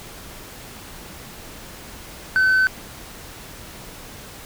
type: tone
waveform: sine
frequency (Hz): 1523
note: F#6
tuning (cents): +50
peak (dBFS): -11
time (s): 2.36-2.67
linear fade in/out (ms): 0
effects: tanh soft clip ceiling -13 dBFS + pink hiss -39 dBFS RMS until 4.45 s